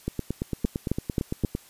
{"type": "two click trains", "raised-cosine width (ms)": 3, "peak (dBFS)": [-10, -14], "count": [4, 14], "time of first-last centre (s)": [[0.65, 1.448], [0.08, 1.551]], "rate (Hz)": [3.76, 8.84], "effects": ["white hiss -53 dBFS RMS until 1.69 s", "resampled to 32000 Hz"]}